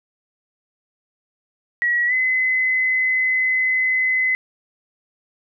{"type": "tone with pitch glide", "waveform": "sine", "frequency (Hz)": [1919, 2033], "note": ["A#6", "B6"], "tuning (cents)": [50, 50], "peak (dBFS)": -16, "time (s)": [1.82, 4.35], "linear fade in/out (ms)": 0, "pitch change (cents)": 100, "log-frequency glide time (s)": [2.07, 2.13], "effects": []}